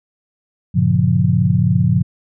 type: chord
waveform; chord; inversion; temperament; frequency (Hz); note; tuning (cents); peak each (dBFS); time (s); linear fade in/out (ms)
sine; G half-diminished seventh; none; just; 98 / 117.6 / 141.12 / 176.4; G2 / Bb2 / Db3 / F3; 0 / +16 / +31 / +18; -18 / -17 / -17 / -16; 0.74-2.03; 20
effects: none